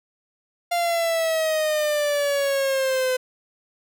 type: exponential sweep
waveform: 45% pulse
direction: down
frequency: 698 to 508 Hz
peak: -20 dBFS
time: 0.71-3.17 s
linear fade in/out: 10 ms
effects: none